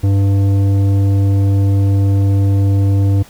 sine tone with tanh clipping, 98.7 Hz, G2, 12 cents sharp, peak -11 dBFS, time 0.03-3.23 s, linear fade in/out 10 ms, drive 11 dB, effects pink hiss -42 dBFS RMS until 3.29 s

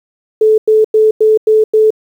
sine tone bursts, 434.4 Hz, A4, 22 cents flat, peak -5 dBFS, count 6, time 0.41-1.905 s, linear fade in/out 5 ms, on 170 ms, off 95 ms, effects 7-bit

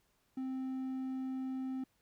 triangle tone, 261.6 Hz, C4, in tune, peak -34 dBFS, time 0.37-1.84 s, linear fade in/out 5 ms, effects pink hiss -75 dBFS RMS until 2.01 s

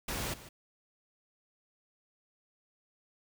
pink noise with echo, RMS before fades -36 dBFS, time 0.08-0.34 s, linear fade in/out 5 ms, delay 150 ms, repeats 1, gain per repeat -15 dB, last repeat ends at 0.49 s, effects none

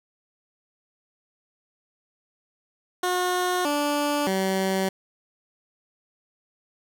15% pulse tone with pitch steps, 361.5 / 291.6 / 191 Hz, F#4 / D4 / G3, -40 / -12 / -45 cents, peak -16 dBFS, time 3.03-4.89 s, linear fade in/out 5 ms, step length 620 ms, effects none

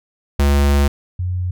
square / sine tone pair in turn, 70.8 / 90.46 Hz, C#2 / F#2, +37 / -39 cents, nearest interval major third, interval 424 cents, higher second, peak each -12 / -18 dBFS, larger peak first, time 0.39-0.88 / 1.19-1.51 s, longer first, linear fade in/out 5 ms, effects none

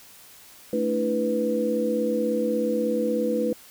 sine tone cluster, 220.7 / 289.9 / 326.4 / 493.2 Hz, A3 / D4 / E4 / B4, +5 / -22 / -17 / -2 cents, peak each -27 / -31 / -30 / -24 dBFS, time 0.73-3.53 s, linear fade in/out 2 ms, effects white hiss -49 dBFS RMS until 3.7 s

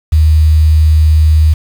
sine tone with quantisation, 77.78 Hz, D#2, in tune, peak -4 dBFS, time 0.12-1.54 s, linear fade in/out 10 ms, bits 5, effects none

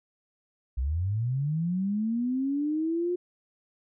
sine linear sweep, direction up, 58.7 to 360 Hz, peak -25 dBFS, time 0.77-3.16 s, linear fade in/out 10 ms, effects none

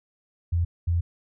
sine tone bursts at uneven times, 85.5 Hz, F2, 36 cents flat, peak -20 dBFS, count 2, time 0.52-0.65 / 0.87-1.01 s, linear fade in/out 10 ms, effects none

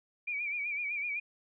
sine tone with vibrato, 2349 Hz, D7, in tune, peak -32 dBFS, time 0.27-1.2 s, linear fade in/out 10 ms, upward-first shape sine, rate 7.9 Hz, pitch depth 75 cents each way, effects none

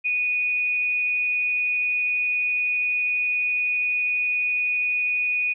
sine tone with amplitude modulation, 2472 Hz, D#7, 12 cents flat, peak -19 dBFS, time 0.04-5.54 s, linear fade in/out 20 ms, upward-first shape sine, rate 213 Hz, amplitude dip 30%, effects none

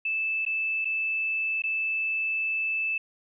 sine tone with dropouts, 2630 Hz, E7, 5 cents flat, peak -25 dBFS, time 0.05-2.98 s, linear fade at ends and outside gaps 5 ms, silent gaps 0.452-0.463 / 0.847-0.853 / 1.621-1.637 s, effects none

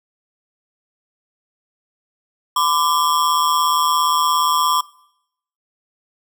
square ring-modulated tone, 1094 Hz, C#6, 23 cents flat, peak -12 dBFS, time 2.56-4.81 s, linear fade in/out 5 ms, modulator 78.6 Hz, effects noise-tail reverb RT60 0.8 s tail -23 dB re dry

